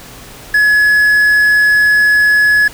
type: tone with quantisation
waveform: triangle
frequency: 1695 Hz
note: G#6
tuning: 35 cents sharp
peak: -5 dBFS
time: 0.54-2.68 s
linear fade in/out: 5 ms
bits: 5
effects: pink hiss -34 dBFS RMS until 2.73 s